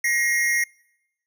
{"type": "tone pair together", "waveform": "square", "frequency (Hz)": [1894.9, 2127], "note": ["A#6", "C7"], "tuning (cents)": [28, 28], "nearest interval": "major second", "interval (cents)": 200, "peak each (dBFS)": [-22, -24], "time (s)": [0.04, 0.64], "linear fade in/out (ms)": 5, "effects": ["noise-tail reverb RT60 0.9 s tail -26 dB re dry"]}